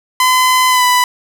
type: tone with pitch glide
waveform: sawtooth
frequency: 1018 to 993.6 Hz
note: C6 to B5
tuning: -48 to +10 cents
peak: -5 dBFS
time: 0.2-1.04 s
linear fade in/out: 2 ms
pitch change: -42 cents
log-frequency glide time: 0.69-0.84 s
effects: none